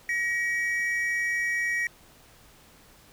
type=tone pair together; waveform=triangle; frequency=1898 / 2277 Hz; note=A#6 / C#7; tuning=+31 / +46 cents; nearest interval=minor third; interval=315 cents; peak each=-24 / -30 dBFS; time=0.09-1.87 s; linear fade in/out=2 ms; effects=pink hiss -55 dBFS RMS until 3.12 s